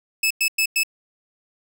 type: tone bursts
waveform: sawtooth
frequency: 2606 Hz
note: E7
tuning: 20 cents flat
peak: -14 dBFS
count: 4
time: 0.23-0.834 s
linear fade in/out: 5 ms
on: 76 ms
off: 100 ms
effects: none